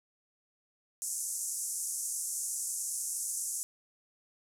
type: band-pass noise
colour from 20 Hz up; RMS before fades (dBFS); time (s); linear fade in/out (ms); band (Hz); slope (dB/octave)
white; -36; 1.02-3.63; 0; 6100 to 11000; 48
effects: none